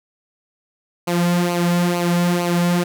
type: tone with flanger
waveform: sawtooth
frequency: 174.61 Hz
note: F3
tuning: in tune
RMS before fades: -18 dBFS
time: 1.07-2.84 s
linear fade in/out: 10 ms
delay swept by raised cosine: 0.56 to 3.26 ms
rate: 2.2 Hz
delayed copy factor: -0.65
effects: none